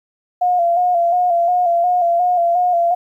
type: tone with vibrato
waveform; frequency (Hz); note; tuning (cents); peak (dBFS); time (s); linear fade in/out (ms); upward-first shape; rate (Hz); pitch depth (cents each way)
sine; 702; F5; +9; -12; 0.41-2.95; 10; square; 2.8; 42
effects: 9-bit